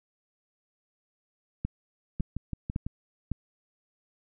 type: two click trains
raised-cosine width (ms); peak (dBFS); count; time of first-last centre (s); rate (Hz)
5; -20 / -17; 5 / 4; 2.2-2.866 / 1.65-3.317; 6.01 / 1.8
effects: none